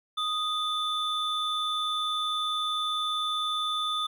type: tone pair together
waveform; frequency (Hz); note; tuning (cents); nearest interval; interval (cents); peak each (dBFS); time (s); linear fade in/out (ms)
triangle; 1244.5 / 3520; D#6 / A7; 0 / 0; octave + tritone; 1800; -28; 0.17-4.07; 10
effects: none